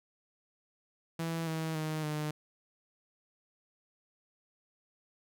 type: tone with pitch steps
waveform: sawtooth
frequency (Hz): 164.81 / 160.3 / 155.92 / 151.66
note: E3 / E3 / D#3 / D#3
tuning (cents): 0 / -48 / +4 / -44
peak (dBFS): -29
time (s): 1.19-2.31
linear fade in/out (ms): 5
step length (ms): 280
effects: none